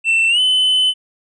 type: tone with pitch glide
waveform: triangle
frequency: 2682 to 3028 Hz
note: E7 to F#7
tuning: +29 to +39 cents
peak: -10 dBFS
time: 0.04-0.94 s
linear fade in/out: 50 ms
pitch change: +210 cents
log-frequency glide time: 0.29-0.4 s
effects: resampled to 22050 Hz